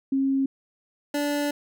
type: tone pair in turn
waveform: sine / 25% pulse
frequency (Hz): 270.3 / 290.4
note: C#4 / D4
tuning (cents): -44 / -19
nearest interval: minor second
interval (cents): 125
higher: second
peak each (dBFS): -20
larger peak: neither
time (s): 0.12-0.46 / 1.14-1.51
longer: second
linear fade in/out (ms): 5
effects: none